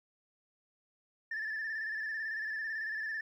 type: tone with vibrato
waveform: sine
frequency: 1758 Hz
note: A6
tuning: 2 cents flat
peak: -33 dBFS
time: 1.31-3.21 s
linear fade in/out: 5 ms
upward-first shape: square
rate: 18 Hz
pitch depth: 41 cents each way
effects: tanh soft clip ceiling -32 dBFS + 12-bit